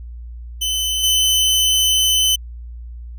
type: tone with level steps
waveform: sawtooth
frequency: 3038 Hz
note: F#7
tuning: 45 cents sharp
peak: -15 / -10 dBFS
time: 0.61-2.36 s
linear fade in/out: 10 ms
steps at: 1.03 s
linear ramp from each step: 10 ms
effects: added 59 Hz sine -30 dBFS peak until 3.18 s